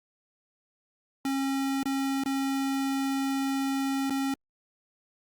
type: tone with dropouts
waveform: square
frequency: 271.6 Hz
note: C#4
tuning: 35 cents flat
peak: -27 dBFS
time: 1.25-4.34 s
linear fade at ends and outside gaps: 2 ms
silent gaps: 1.831-1.856 / 2.237-2.259 / 4.098-4.105 s
effects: Opus 48 kbps